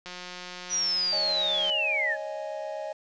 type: click train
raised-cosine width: 0.2 ms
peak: -22 dBFS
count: 296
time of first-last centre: 0.06-1.699 s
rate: 180 Hz
type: linear sweep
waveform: sine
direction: down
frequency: 5920 to 1664 Hz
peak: -24 dBFS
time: 0.69-2.17 s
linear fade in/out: 50 ms
type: chord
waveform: triangle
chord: C# suspended second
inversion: none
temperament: equal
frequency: 554.4 / 622.3 / 830.6 Hz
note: C#5 / D#5 / G#5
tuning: 0 / 0 / 0 cents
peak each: -36 / -32 / -37 dBFS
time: 1.12-2.93 s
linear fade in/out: 10 ms
effects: resampled to 16000 Hz + 9-bit